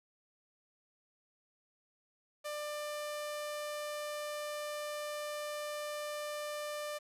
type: tone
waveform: sawtooth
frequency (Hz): 595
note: D5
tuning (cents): +22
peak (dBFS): -34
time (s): 2.44-6.99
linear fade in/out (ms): 20
effects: resampled to 32000 Hz + 10-bit